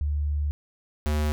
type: tone pair in turn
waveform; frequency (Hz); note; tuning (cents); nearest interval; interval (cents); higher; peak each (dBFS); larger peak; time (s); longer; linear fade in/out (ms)
sine / square; 73.42 / 75.4; D2 / D2; 0 / +46; unison; 46; second; -23; neither; 0.01-0.51 / 1.06-1.32; first; 0
effects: none